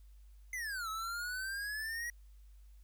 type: exponential two-way sweep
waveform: square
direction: down then up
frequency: 2093 to 1285 to 1921 Hz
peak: -38 dBFS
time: 0.53-2.1 s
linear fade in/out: 2 ms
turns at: 0.89 s
effects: added 50 Hz sine -54 dBFS peak until 2.83 s + white hiss -75 dBFS RMS until 2.83 s